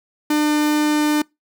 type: tone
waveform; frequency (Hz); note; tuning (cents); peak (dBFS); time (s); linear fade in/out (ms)
45% pulse; 300.3; D4; +39; -15; 0.3-1.22; 5
effects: noise-tail reverb RT60 0.2 s tail -25 dB re dry